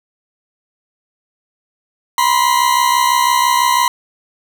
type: tone pair together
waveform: 40% pulse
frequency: 969 / 1035 Hz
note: B5 / C6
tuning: -33 / -19 cents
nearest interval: minor second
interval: 114 cents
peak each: -13 dBFS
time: 2.18-3.88 s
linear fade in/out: 2 ms
effects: none